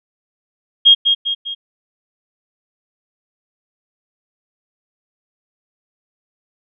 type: tone with echo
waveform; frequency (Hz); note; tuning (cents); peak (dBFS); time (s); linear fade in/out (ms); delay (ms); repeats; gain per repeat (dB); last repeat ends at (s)
sine; 3250; G#7; -38; -4; 0.85-0.95; 20; 200; 3; -6; 1.55
effects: none